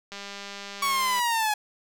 click train, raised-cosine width 0.2 ms, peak -21 dBFS, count 216, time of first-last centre 0.12-1.195 s, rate 200 Hz
sawtooth linear sweep, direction down, 1129 to 834 Hz, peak -19 dBFS, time 0.82-1.54 s, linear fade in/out 5 ms
effects none

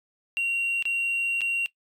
triangle tone with dropouts, 2753 Hz, F7, 25 cents flat, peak -20 dBFS, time 0.37-1.66 s, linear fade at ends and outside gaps 0 ms, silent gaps 0.825-0.854 / 1.408-1.416 s, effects noise-tail reverb RT60 0.1 s tail -20 dB re dry + tanh soft clip ceiling -20 dBFS

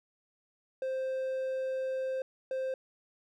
triangle tone pair in turn, 524 / 524 Hz, C5 / C5, +2 / +2 cents, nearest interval unison, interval 0 cents, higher neither, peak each -29 / -29 dBFS, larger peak neither, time 0.82-2.22 / 2.51-2.74 s, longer first, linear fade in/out 2 ms, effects none

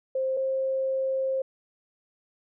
sine tone pair in turn, 526 / 530.6 Hz, C5 / C5, +9 / +24 cents, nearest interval unison, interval 15 cents, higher second, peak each -24 dBFS, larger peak neither, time 0.15-0.37 / 0.37-1.42 s, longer second, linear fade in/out 5 ms, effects none

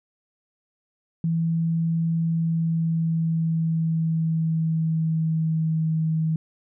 sine tone with pitch glide, 164.81 to 159.47 Hz, E3 to D#3, 0 to +43 cents, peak -20 dBFS, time 1.24-6.36 s, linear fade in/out 2 ms, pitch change -57 cents, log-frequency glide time 2.18-5.9 s, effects none

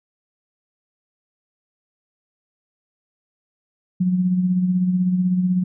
sine tone with tremolo, 182.2 Hz, F#3, 26 cents flat, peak -14 dBFS, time 4-5.64 s, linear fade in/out 10 ms, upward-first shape sine, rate 16 Hz, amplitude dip 45%, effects none

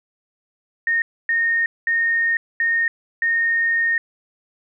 sine tone bursts at uneven times, 1843 Hz, A#6, 20 cents flat, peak -16 dBFS, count 5, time 0.87-1.02 / 1.29-1.66 / 1.87-2.37 / 2.6-2.88 / 3.22-3.98 s, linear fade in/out 2 ms, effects none

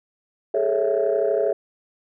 sine chord, A major seventh, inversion third, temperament equal with one note detuned, 407.7 / 440 / 554.4 / 659.3 Hz, G#4 / A4 / C#5 / E5, -32 / 0 / 0 / 0 cents, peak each -23 dBFS, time 0.54-1.53 s, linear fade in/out 5 ms, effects tanh soft clip ceiling -11 dBFS

